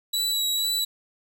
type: tone with vibrato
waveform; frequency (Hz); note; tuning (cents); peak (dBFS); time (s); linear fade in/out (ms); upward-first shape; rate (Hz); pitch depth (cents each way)
sawtooth; 3915; B7; -16; -20; 0.13-0.85; 10; sine; 2.1; 21
effects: none